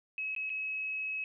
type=tone with dropouts; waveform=sine; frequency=2566 Hz; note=E7; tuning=47 cents flat; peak=-33 dBFS; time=0.18-1.24 s; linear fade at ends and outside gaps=1 ms; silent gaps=0.35-0.363 / 0.495-0.501 s; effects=none